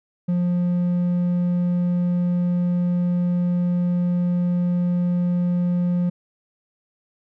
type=tone with hard clipping; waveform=sine; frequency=176.7 Hz; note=F3; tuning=21 cents sharp; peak=-19 dBFS; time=0.28-6.1 s; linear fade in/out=10 ms; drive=3 dB; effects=none